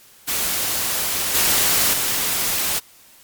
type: noise with level steps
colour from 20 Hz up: white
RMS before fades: -22 / -17 / -21 dBFS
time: 0.27-2.8 s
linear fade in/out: 20 ms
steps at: 1.34 / 1.93 s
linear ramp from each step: 10 ms
effects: white hiss -49 dBFS RMS until 3.23 s + MP3 96 kbps